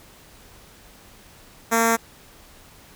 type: tone with notch filter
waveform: 5% pulse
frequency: 228.5 Hz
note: A#3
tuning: 34 cents flat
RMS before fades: -19 dBFS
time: 1.71-1.97 s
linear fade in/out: 20 ms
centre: 2900 Hz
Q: 0.99
effects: pink hiss -49 dBFS RMS until 2.95 s